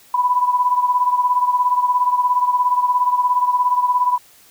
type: beating tone pair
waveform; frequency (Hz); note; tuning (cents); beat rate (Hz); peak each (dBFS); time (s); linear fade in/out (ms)
sine; 987.8 / 1004.8; B5 / B5; 0 / +30; 17; -15 / -20; 0.14-4.18; 5
effects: white hiss -49 dBFS RMS until 4.5 s